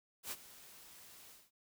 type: noise with ADSR envelope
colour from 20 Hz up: white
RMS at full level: -41 dBFS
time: 0.23-1.51 s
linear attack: 81 ms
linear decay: 46 ms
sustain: -16 dB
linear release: 210 ms
effects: none